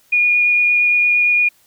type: tone with vibrato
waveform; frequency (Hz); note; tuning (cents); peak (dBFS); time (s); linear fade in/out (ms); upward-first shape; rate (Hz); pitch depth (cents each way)
sine; 2440; D#7; -34; -11; 0.12-1.49; 10; sine; 8.7; 9
effects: white hiss -55 dBFS RMS until 1.66 s